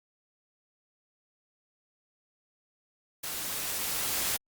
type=noise with level ramp; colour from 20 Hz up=white; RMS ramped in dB=-36 to -29 dBFS; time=3.23-4.37 s; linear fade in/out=10 ms; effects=Opus 48 kbps